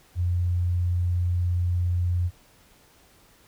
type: tone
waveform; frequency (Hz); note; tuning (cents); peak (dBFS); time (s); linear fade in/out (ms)
sine; 88.3; F2; +20; -21; 0.15-2.31; 50
effects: pink hiss -57 dBFS RMS until 3.47 s